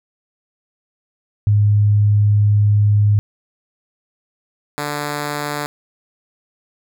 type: tone pair in turn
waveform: sine / 5% pulse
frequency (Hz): 103.83 / 146.84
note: G#2 / D3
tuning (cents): 0 / 0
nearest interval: tritone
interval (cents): 600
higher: second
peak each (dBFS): -10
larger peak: neither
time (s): 1.47-3.19 / 4.78-5.66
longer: first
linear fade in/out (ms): 0
effects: none